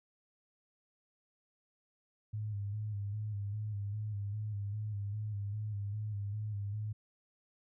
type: tone with vibrato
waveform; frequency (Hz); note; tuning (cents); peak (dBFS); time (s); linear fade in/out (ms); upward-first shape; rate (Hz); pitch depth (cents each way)
sine; 103.83; G#2; 0; -35; 2.33-6.93; 10; square; 2.5; 48
effects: none